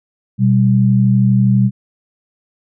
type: tone pair together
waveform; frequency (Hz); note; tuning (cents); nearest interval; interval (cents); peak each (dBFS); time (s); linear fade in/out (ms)
sine; 123.58 / 196; B2 / G3; +2 / 0; minor sixth; 798; -11 / -12; 0.38-1.71; 50
effects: none

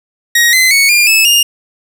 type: tone with pitch steps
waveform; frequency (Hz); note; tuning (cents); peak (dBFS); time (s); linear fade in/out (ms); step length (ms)
sawtooth; 1887 / 2046 / 2218 / 2405 / 2608 / 2827; A#6 / C7 / C#7 / D7 / E7 / F7; +21 / -39 / 0 / +41 / -19 / +20; -3; 0.35-1.43; 5; 180
effects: none

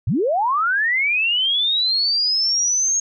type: linear sweep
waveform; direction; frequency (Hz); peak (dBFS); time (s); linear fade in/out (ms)
sine; up; 80 to 6570; -16; 0.07-3; 5
effects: none

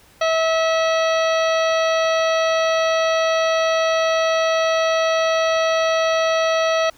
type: harmonic tone with a mistuned harmonic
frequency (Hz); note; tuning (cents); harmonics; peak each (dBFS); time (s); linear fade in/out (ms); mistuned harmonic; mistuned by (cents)
648; E5; -30; 1 / 2 / 3 / 4 / 5 / 6 / 7 / 9; -17 / -23 / -27 / -29 / -31 / -33 / -34 / -36; 0.21-6.9; 5; 7; -33
effects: pink hiss -51 dBFS RMS until 6.97 s

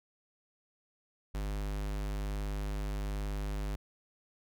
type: tone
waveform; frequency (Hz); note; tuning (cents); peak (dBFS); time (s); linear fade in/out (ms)
square; 50.6; G#1; -44; -34; 1.34-3.76; 10
effects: none

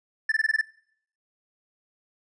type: tone bursts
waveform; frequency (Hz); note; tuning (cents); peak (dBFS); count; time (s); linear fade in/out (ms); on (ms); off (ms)
triangle; 1760; A6; 0; -18; 7; 0.29-0.613; 5; 29; 20
effects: noise-tail reverb RT60 0.6 s tail -20 dB re dry + resampled to 22050 Hz

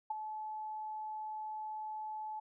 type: tone with ADSR envelope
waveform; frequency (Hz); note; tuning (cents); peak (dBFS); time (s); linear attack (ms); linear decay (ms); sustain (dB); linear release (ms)
sine; 862; A5; -36; -31; 0.1-2.4; 7; 18; -8; 10
effects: none

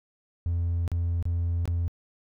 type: tone with dropouts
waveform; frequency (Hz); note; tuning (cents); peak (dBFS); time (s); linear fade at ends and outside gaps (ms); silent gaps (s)
triangle; 85.6; F2; -34; -21; 0.46-1.88; 0; 0.878-0.917 / 1.226-1.254 / 1.655-1.677
effects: tanh soft clip ceiling -19 dBFS

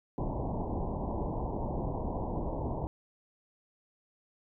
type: low-pass noise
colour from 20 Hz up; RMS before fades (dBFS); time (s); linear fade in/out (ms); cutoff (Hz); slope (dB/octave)
pink; -34; 0.18-2.87; 0; 1000; 96
effects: none

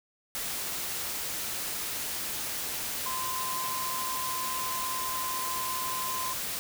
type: tone in noise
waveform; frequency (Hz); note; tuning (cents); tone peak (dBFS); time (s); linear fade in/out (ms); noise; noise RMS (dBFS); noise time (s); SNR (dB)
sine; 1032; C6; -24; -33; 3.06-6.33; 0; white; -34; 0.35-6.59; -2
effects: none

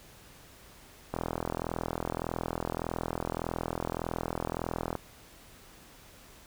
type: click train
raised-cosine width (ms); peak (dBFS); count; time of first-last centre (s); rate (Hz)
1; -17; 160; 1.14-4.953; 41.7
effects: pink hiss -54 dBFS RMS until 6.46 s

